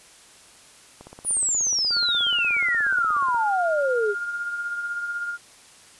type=click train; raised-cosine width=1 ms; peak=-27 dBFS; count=40; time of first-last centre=1.01-3.345 s; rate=16.7 Hz
type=exponential sweep; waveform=sine; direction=down; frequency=9956 to 392 Hz; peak=-20 dBFS; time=1.24-4.15 s; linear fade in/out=50 ms
type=tone with tremolo; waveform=sine; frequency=1412 Hz; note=F6; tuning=19 cents sharp; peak=-24 dBFS; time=1.9-5.38 s; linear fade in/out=50 ms; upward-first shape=triangle; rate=16 Hz; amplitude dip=50%
effects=white hiss -50 dBFS RMS until 5.99 s + resampled to 24000 Hz